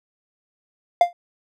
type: tone with exponential decay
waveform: triangle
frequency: 698.5 Hz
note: F5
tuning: in tune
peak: -5 dBFS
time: 1.01-1.13 s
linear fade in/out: 2 ms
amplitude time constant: 24 ms
effects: none